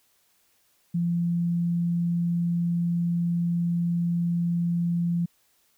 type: tone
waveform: sine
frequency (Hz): 171.6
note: F3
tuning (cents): -30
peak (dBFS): -22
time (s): 0.94-5.26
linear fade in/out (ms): 10
effects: white hiss -66 dBFS RMS until 5.77 s